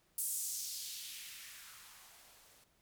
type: noise with band-pass filter sweep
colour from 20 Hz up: violet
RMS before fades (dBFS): -45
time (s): 0.18-2.64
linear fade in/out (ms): 2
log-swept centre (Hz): 10000 to 390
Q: 1.6
effects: pink hiss -73 dBFS RMS until 2.81 s